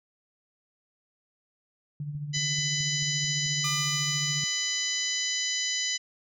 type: tone with tremolo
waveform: sine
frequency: 146.7 Hz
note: D3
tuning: 2 cents flat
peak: -29 dBFS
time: 2-4.44 s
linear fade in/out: 2 ms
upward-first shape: triangle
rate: 14 Hz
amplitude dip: 60%
type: click train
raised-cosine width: 5 ms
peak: -37 dBFS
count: 7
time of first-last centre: 2.15-3.463 s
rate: 4.57 Hz
type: harmonic tone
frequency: 1000 Hz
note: B5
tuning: 21 cents sharp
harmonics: 2 / 3 / 4 / 5 / 6 / 7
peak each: -34 / -34 / -34 / -34 / -34 / -34 dBFS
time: 2.33-5.98 s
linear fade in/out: 20 ms
type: tone with exponential decay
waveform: sawtooth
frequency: 1200 Hz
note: D6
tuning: 37 cents sharp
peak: -28 dBFS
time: 3.64-5.71 s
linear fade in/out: 5 ms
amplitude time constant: 450 ms
effects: none